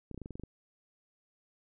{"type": "clicks", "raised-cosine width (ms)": 3, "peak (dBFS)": -29, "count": 9, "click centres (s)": [0.113, 0.145, 0.177, 0.217, 0.259, 0.307, 0.355, 0.397, 0.436], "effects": []}